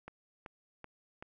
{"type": "click train", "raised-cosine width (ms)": 0.5, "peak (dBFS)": -30, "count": 4, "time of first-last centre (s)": [0.08, 1.225], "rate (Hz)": 2.62, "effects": []}